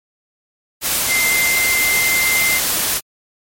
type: tone in noise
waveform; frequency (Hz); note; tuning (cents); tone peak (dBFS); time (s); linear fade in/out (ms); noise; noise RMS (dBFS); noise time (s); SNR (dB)
sine; 2085; C7; -7; -15; 1.07-2.61; 50; white; -18; 0.81-3.01; 0
effects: MP3 64 kbps